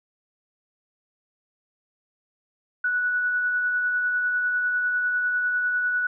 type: tone with tremolo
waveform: sine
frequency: 1475 Hz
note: F#6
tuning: 6 cents flat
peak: -20 dBFS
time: 2.84-6.07 s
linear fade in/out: 5 ms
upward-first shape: sine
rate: 10 Hz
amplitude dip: 25%
effects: none